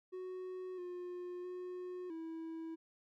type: tone with pitch steps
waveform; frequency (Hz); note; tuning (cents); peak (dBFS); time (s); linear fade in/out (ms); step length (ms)
triangle; 369.4 / 357 / 362.2 / 325.7; F#4 / F4 / F#4 / E4; -3 / +38 / -37 / -21; -40; 0.12-2.76; 20; 660
effects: none